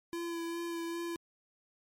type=tone with vibrato; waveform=square; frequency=337.9 Hz; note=E4; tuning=43 cents sharp; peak=-36 dBFS; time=0.13-1.16 s; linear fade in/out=0 ms; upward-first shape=sine; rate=2.5 Hz; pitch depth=18 cents each way; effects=MP3 64 kbps